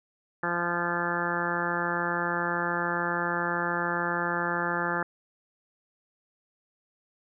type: harmonic tone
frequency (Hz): 173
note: F3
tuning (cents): -16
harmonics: 1 / 2 / 3 / 4 / 5 / 6 / 7 / 8 / 9 / 10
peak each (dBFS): -36 / -35 / -36 / -39 / -34 / -38 / -35 / -34 / -35 / -33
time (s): 0.43-5.03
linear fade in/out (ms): 2
effects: none